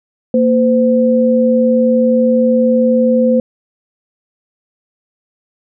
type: tone pair together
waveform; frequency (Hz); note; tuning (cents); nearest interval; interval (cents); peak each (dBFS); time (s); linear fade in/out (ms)
sine; 231.3 / 512.1; A#3 / C5; -13 / -37; octave + major second; 1376; -11; 0.34-3.4; 2
effects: none